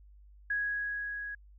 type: tone with level ramp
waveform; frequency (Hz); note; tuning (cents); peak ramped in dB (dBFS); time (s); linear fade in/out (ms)
sine; 1661.2; G#6; 0; -28 to -37; 0.5-1.35; 5
effects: added 50 Hz sine -53 dBFS peak until 1.58 s